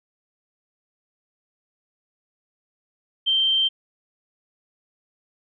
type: tone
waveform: sine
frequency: 3136 Hz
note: G7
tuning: in tune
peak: -17 dBFS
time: 3.26-3.69 s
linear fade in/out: 20 ms
effects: none